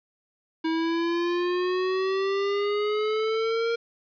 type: exponential sweep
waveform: square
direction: up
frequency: 321.3 to 466.2 Hz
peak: -24 dBFS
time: 0.64-3.76 s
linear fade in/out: 10 ms
effects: resampled to 11025 Hz + 9-bit